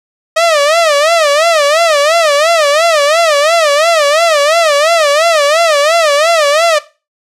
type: tone with vibrato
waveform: sawtooth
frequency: 622.3 Hz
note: D#5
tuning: in tune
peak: -3 dBFS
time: 0.36-6.79 s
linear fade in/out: 10 ms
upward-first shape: sine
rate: 2.9 Hz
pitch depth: 160 cents each way
effects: noise-tail reverb RT60 0.3 s tail -17 dB re dry + low-pass 8000 Hz 12 dB/octave